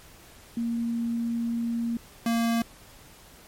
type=tone pair in turn; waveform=sine / square; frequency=233.1 / 231 Hz; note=A#3 / A#3; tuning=0 / -16 cents; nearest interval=unison; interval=16 cents; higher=first; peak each=-25 / -23 dBFS; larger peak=second; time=0.57-1.97 / 2.26-2.62 s; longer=first; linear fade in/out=2 ms; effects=pink hiss -51 dBFS RMS until 3.47 s + MP3 64 kbps